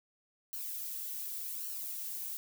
violet noise with flanger, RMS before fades -40 dBFS, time 0.53-2.37 s, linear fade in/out 0 ms, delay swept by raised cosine 0.69 to 2.69 ms, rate 0.88 Hz, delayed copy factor +0.6, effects none

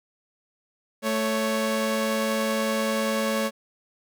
sawtooth tone pair together, 220 / 555.2 Hz, A3 / C#5, 0 / +3 cents, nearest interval octave + major third, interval 1603 cents, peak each -22 dBFS, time 1.02-3.51 s, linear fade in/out 50 ms, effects none

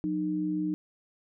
sine tone pair together, 180.5 / 306.8 Hz, F#3 / D#4, -43 / -24 cents, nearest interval major sixth, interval 919 cents, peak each -33 / -28 dBFS, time 0.04-0.74 s, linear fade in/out 0 ms, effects none

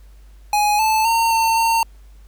square tone with pitch steps, 834 / 875 / 914 / 903 / 911 Hz, G#5 / A5 / A#5 / A5 / A#5, +7 / -10 / -34 / +45 / -40 cents, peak -15 dBFS, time 0.53-1.83 s, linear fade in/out 2 ms, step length 260 ms, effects added 50 Hz sine -41 dBFS peak until 2.27 s + pink hiss -58 dBFS RMS until 2.27 s

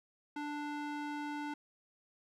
square tone with band-pass filter, 294.5 Hz, D4, 5 cents sharp, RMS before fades -40 dBFS, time 0.36-1.54 s, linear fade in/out 5 ms, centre 1000 Hz, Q 0.63, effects none

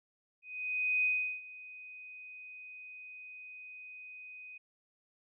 sine tone with ADSR envelope, 2500 Hz, D#7, 8 cents sharp, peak -26 dBFS, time 0.42-4.58 s, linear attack 620 ms, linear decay 370 ms, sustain -20 dB, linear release 8 ms, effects none

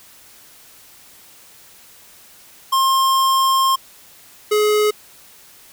square tone pair in turn, 1064 / 422.2 Hz, C6 / G#4, +29 / +29 cents, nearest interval octave + major third, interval 1600 cents, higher first, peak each -14 dBFS, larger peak neither, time 2.72-3.76 / 4.51-4.91 s, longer first, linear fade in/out 10 ms, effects white hiss -46 dBFS RMS until 5.72 s

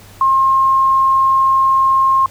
sine tone, 1068 Hz, C6, 35 cents sharp, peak -9 dBFS, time 0.21-2.26 s, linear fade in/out 2 ms, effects added 97 Hz sine -41 dBFS peak until 2.3 s + pink hiss -42 dBFS RMS until 2.3 s

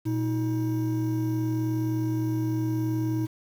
triangle tone pair together, 118.9 / 317.4 Hz, A#2 / D#4, +35 / +35 cents, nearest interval octave + perfect fourth, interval 1700 cents, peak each -25 dBFS, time 0.05-3.27 s, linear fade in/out 20 ms, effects 8-bit

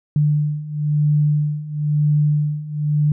sine beating tone pair, 148.4 / 149.4 Hz, D3 / D3, +18 / +30 cents, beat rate 1 Hz, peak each -20 / -17 dBFS, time 0.16-3.12 s, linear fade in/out 2 ms, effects none

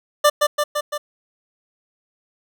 25% pulse tone with echo, 592 Hz, D5, 14 cents sharp, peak -7 dBFS, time 0.24-0.3 s, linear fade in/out 10 ms, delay 170 ms, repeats 4, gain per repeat -3 dB, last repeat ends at 0.98 s, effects none

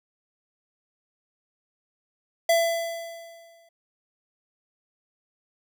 square tone with exponential decay, 670 Hz, E5, 28 cents sharp, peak -17 dBFS, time 2.49-3.69 s, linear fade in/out 5 ms, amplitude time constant 260 ms, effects none

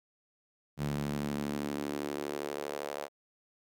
sawtooth tone with high-pass filter sweep, 72.5 Hz, D2, 22 cents flat, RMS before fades -36 dBFS, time 0.77-3.09 s, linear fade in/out 50 ms, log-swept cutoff 150 to 580 Hz, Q 2.3, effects none

